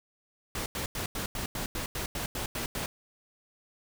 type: noise bursts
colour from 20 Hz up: pink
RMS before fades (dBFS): -34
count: 12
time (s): 0.55-2.86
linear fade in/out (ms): 2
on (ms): 110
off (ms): 90
effects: none